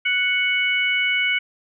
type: harmonic tone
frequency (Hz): 740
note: F#5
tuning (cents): 0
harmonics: 2 / 3 / 4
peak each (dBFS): -26 / -19 / -25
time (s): 0.05-1.39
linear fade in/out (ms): 10
effects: none